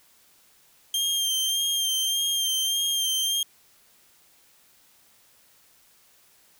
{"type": "tone with vibrato", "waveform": "sawtooth", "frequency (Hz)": 3180, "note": "G7", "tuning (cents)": 24, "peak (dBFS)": -20, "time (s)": [0.94, 3.43], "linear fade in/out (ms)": 2, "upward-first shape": "sine", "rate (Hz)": 1.7, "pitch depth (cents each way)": 30, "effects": ["white hiss -59 dBFS RMS until 6.59 s"]}